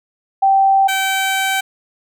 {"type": "tone pair in turn", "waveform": ["sine", "15% pulse"], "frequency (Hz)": [779, 771.4], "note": ["G5", "G5"], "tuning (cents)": [-11, -28], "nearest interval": "unison", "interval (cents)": 17, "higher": "first", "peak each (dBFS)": -9, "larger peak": "neither", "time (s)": [[0.42, 0.88], [0.88, 1.61]], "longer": "second", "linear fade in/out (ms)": 10, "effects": []}